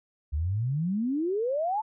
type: exponential sweep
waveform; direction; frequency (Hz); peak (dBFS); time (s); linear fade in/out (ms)
sine; up; 69.3 to 900; -25; 0.32-1.82; 20
effects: none